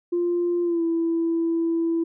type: tone with pitch glide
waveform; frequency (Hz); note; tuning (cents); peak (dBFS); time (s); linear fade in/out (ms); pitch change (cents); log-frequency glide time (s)
sine; 348.4 to 332.1; F4 to E4; -4 to +13; -19; 0.12-2.04; 10; -83; 0.63-0.83
effects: tanh soft clip ceiling -16 dBFS